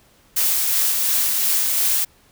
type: noise with tremolo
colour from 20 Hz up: blue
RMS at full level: -18 dBFS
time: 0.36-2.05 s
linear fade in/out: 10 ms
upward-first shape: sine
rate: 2.8 Hz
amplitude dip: 25%
effects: pink hiss -55 dBFS RMS until 2.31 s